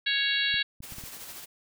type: harmonic tone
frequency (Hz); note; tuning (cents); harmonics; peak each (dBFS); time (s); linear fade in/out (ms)
554.4; C#5; 0; 3 / 4 / 5 / 6 / 7 / 8; -29 / -33 / -32 / -32 / -29 / -36; 0.06-0.63; 10
type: clicks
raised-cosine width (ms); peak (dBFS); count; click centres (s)
5; -32; 5; 0.542 / 0.805 / 0.923 / 0.984 / 1.038
type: noise with tremolo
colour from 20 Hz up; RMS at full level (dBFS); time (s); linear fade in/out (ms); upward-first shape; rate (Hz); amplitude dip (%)
white; -41; 0.82-1.46; 20; sine; 13; 40
effects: none